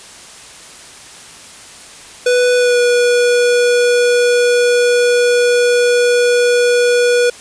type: tone with pitch glide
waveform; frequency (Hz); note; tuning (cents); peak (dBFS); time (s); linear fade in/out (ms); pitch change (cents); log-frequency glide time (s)
square; 493.9 to 485.7; B4 to B4; 0 to -29; -10; 2.26-7.3; 5; -29; 2.57-2.79
effects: white hiss -36 dBFS RMS until 7.4 s + resampled to 22050 Hz